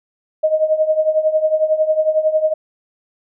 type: tone with tremolo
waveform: sine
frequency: 624 Hz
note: D#5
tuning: 5 cents sharp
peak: -9 dBFS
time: 0.43-2.54 s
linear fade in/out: 10 ms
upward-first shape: triangle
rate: 11 Hz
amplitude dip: 85%
effects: none